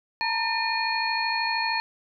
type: tone cluster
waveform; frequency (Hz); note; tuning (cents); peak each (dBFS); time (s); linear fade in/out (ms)
sine; 887 / 940 / 1805 / 2439 / 4304; A5 / A#5 / A6 / D#7 / C8; +14 / +14 / +44 / -35 / +48; -30; 0.21-1.8; 0
effects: none